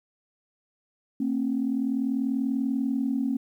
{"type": "tone pair together", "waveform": "sine", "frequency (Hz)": [230, 270.3], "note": ["A#3", "C#4"], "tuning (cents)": [-23, -44], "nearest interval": "minor third", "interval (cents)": 279, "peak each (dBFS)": [-27, -25], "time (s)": [1.2, 3.37], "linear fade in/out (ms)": 5, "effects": ["tanh soft clip ceiling -16 dBFS", "10-bit"]}